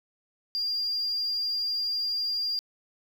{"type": "tone", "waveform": "sine", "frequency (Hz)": 4796, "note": "D8", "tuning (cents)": 36, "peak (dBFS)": -25, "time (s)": [0.55, 2.59], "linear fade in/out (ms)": 0, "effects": ["tanh soft clip ceiling -23 dBFS", "9-bit"]}